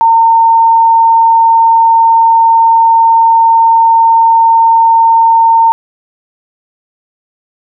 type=tone; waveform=sine; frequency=911 Hz; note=A#5; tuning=40 cents flat; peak=-3 dBFS; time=0.01-5.72 s; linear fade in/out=0 ms; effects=none